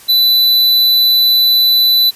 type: tone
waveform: square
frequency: 3988 Hz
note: B7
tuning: 16 cents sharp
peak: -8 dBFS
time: 0.08-2.11 s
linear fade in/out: 20 ms
effects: white hiss -39 dBFS RMS until 2.15 s + resampled to 32000 Hz